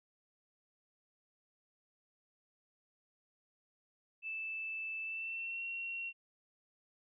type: tone with pitch glide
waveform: sine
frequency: 2637 to 2733 Hz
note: E7 to F7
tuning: 0 to -38 cents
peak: -38 dBFS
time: 4.22-6.13 s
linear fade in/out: 50 ms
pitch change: +62 cents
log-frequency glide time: 5.03-5.63 s
effects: none